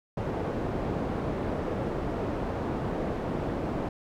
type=low-pass noise; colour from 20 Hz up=white; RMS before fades=-31 dBFS; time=0.17-3.89 s; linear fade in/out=5 ms; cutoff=510 Hz; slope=12 dB/octave; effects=none